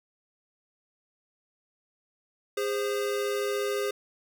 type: tone pair together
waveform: square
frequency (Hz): 408 / 522.1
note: G#4 / C5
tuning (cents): -31 / -4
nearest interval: major third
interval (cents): 427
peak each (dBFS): -29 / -33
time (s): 2.57-3.91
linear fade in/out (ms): 5
effects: none